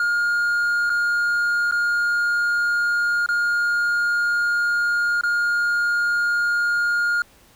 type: tone with dropouts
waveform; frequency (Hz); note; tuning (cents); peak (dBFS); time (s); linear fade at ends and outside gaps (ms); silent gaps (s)
triangle; 1419; F6; +27; -16; 0-7.22; 2; 0.896-0.9 / 1.712-1.722 / 3.262-3.288 / 5.211-5.235
effects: pink hiss -53 dBFS RMS until 7.55 s